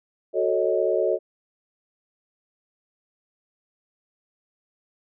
sine chord, D# half-diminished seventh, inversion first, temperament equal with one note detuned, 370 / 440 / 554.4 / 630.6 Hz, F#4 / A4 / C#5 / D#5, 0 / 0 / 0 / +23 cents, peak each -25 dBFS, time 0.33-1.19 s, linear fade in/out 50 ms, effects none

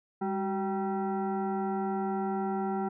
sine tone with frequency modulation, 200 Hz, G3, 35 cents sharp, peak -28 dBFS, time 0.21-2.89 s, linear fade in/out 10 ms, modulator 578 Hz, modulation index 1.3, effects none

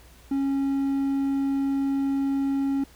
triangle tone, 274.6 Hz, C#4, 16 cents flat, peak -20 dBFS, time 0.31-2.84 s, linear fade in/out 5 ms, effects added 60 Hz sine -51 dBFS peak until 2.95 s + pink hiss -54 dBFS RMS until 2.95 s

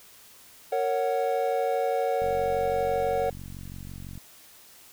triangle chord, F# major, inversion first, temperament just, 462.5 / 555 / 740 Hz, A#4 / C#5 / F#5, -14 / +2 / 0 cents, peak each -26 dBFS, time 0.72-3.3 s, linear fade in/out 5 ms
click train, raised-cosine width 5 ms, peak -29 dBFS, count 91, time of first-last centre 2.22-4.177 s, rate 46 Hz
effects white hiss -52 dBFS RMS until 4.92 s

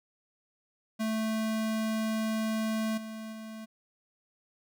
square tone with level steps, 220 Hz, A3, in tune, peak -29 / -39 / -41 dBFS, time 0.99-3.66 s, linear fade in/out 20 ms, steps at 2.97 / 3.32 s, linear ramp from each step 10 ms, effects none

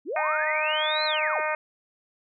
sine linear two-way sweep, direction up then down, 237.9 to 4190 to 237.9 Hz, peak -27 dBFS, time 0.05-1.41 s, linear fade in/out 50 ms, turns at 1.05 s
harmonic tone, 307.4 Hz, D#4, 21 cents flat, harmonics 2 / 3 / 4 / 5 / 6 / 7 / 8, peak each -29 / -31 / -32 / -33 / -34 / -34 / -35 dBFS, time 0.16-1.55 s, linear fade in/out 2 ms
effects none

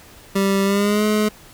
25% pulse tone with pitch glide, 196 to 212.5 Hz, G3 to G#3, 0 to +40 cents, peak -12 dBFS, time 0.35-1.29 s, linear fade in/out 10 ms, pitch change +140 cents, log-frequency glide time 0.64-1.04 s, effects pink hiss -45 dBFS RMS until 1.53 s

